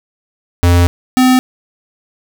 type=tone pair in turn; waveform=square; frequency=87.31 / 255.7 Hz; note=F2 / C4; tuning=0 / -40 cents; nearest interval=octave + perfect fifth; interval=1860 cents; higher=second; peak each=-7 dBFS; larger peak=neither; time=0.63-0.87 / 1.17-1.39 s; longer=first; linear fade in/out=0 ms; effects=none